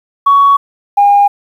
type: tone pair in turn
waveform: sine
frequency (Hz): 1120 / 810.4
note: C#6 / G#5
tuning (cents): +18 / -43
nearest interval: tritone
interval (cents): 561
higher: first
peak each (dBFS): -3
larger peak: neither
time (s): 0.26-0.57 / 0.97-1.28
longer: neither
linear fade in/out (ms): 10
effects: tanh soft clip ceiling 0 dBFS + 7-bit